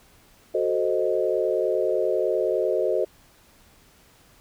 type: chord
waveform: sine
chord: F# diminished seventh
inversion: none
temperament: equal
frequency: 370 / 440 / 523.3 / 622.3 Hz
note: F#4 / A4 / C5 / Eb5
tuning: 0 / 0 / 0 / 0 cents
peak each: -26 dBFS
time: 0.54-3.05 s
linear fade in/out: 10 ms
effects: pink hiss -56 dBFS RMS until 4.4 s